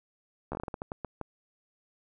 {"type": "slowing click train", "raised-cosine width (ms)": 1, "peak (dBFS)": -21, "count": 12, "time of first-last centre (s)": [0.52, 1.213], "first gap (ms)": 13, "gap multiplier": 1.29, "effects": []}